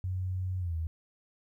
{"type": "tone with pitch glide", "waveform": "sine", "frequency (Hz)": [92.5, 80.99], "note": ["F#2", "E2"], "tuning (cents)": [0, -30], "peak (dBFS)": -30, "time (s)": [0.04, 0.87], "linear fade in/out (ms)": 0, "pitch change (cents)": -230, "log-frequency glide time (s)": [0.59, 0.76], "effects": ["12-bit"]}